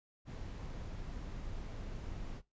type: noise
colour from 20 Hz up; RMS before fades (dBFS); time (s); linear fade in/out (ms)
brown; -43; 0.25-2.42; 50
effects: noise-tail reverb RT60 0.2 s tail -18 dB re dry + resampled to 16000 Hz